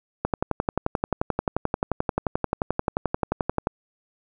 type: click train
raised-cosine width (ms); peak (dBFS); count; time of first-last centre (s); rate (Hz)
1; -8; 40; 0.25-3.671; 11.4
effects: none